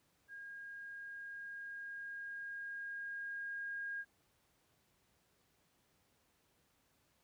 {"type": "tone with level ramp", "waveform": "sine", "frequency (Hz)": 1625, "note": "G#6", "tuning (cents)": -38, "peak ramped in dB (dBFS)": [-47, -39], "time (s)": [0.28, 4.05], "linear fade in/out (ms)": 50, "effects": ["pink hiss -75 dBFS RMS until 7.23 s", "high-pass 60 Hz 12 dB/octave"]}